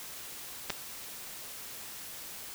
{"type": "clicks", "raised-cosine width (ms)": 0.2, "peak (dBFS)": [-18, -13], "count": 2, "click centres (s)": [0.698, 0.703], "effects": ["white hiss -44 dBFS RMS until 2.54 s"]}